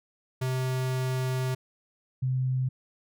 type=tone pair in turn; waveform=square / sine; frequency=129.3 / 129.3 Hz; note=C3 / C3; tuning=-20 / -20 cents; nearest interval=unison; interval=0 cents; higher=neither; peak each=-27 / -24 dBFS; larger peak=second; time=0.41-1.55 / 2.22-2.69 s; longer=first; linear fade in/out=10 ms; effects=none